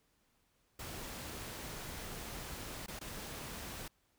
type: noise with dropouts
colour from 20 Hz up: pink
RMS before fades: -45 dBFS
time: 0.79-3.88 s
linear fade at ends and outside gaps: 5 ms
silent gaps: 2.863-2.881 / 2.992-3.011 s
effects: pink hiss -75 dBFS RMS until 4.18 s